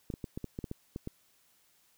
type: clicks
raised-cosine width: 3 ms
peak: -24 dBFS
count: 10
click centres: 0.102 / 0.139 / 0.242 / 0.375 / 0.443 / 0.589 / 0.642 / 0.714 / 0.961 / 1.074 s
effects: white hiss -68 dBFS RMS until 1.97 s